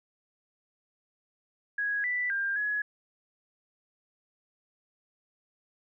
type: tone with pitch steps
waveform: sine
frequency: 1659 / 1977 / 1597 / 1684 Hz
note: G#6 / B6 / G6 / G#6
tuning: -2 / +1 / +32 / +24 cents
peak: -27 dBFS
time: 1.78-2.82 s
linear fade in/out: 5 ms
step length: 260 ms
effects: none